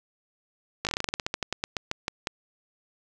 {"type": "slowing click train", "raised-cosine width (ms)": 0.2, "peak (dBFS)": -10, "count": 20, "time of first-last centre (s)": [0.85, 2.271], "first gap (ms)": 18, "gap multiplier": 1.14, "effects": []}